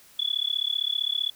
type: tone with amplitude modulation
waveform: sine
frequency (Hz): 3423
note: A7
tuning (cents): -48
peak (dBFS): -20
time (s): 0.19-1.3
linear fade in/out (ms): 5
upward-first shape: sine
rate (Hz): 35.4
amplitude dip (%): 100
effects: white hiss -54 dBFS RMS until 1.35 s